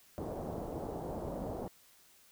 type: low-pass noise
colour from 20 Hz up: white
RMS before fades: -40 dBFS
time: 0.18-1.68 s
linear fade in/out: 0 ms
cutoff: 700 Hz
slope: 24 dB/octave
effects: white hiss -63 dBFS RMS until 2.31 s